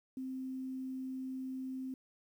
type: tone with quantisation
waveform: sine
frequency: 261.1 Hz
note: C4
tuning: 3 cents flat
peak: -38 dBFS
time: 0.17-1.94 s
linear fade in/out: 2 ms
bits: 11
effects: none